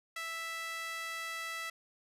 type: tone with high-pass filter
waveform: sawtooth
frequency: 659.3 Hz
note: E5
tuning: in tune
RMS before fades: -40 dBFS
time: 0.16-1.7 s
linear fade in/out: 5 ms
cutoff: 1700 Hz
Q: 2.3
effects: resampled to 32000 Hz